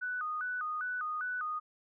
sine tone with vibrato, 1357 Hz, E6, 50 cents sharp, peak -33 dBFS, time 0.01-1.6 s, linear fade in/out 20 ms, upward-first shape square, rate 2.5 Hz, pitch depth 160 cents each way, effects none

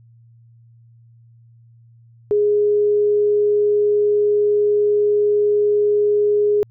sine tone, 415.3 Hz, G#4, in tune, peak -13 dBFS, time 2.31-6.63 s, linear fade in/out 0 ms, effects added 116 Hz sine -46 dBFS peak until 6.7 s

